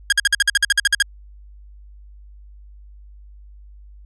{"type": "tone bursts", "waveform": "sawtooth", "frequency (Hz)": 1631, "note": "G#6", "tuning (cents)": -32, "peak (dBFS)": -8, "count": 13, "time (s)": [0.1, 1.024], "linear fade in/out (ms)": 2, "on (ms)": 24, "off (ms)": 51, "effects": ["added 50 Hz sine -40 dBFS peak until 4.05 s", "resampled to 24000 Hz"]}